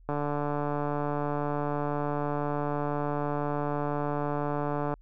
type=click train; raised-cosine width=1 ms; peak=-17 dBFS; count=709; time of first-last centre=0.09-4.939 s; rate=146 Hz; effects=added 40 Hz sine -51 dBFS peak until 5.01 s